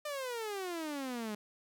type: exponential sweep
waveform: sawtooth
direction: down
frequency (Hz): 606 to 205.6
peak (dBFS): -33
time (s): 0.05-1.35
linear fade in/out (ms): 5
effects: none